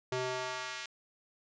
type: tone with high-pass filter sweep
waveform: square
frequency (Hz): 127.6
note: C3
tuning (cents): -43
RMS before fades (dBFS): -37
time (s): 0.12-0.86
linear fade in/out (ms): 2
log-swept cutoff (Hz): 280 to 2100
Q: 0.9
effects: resampled to 16000 Hz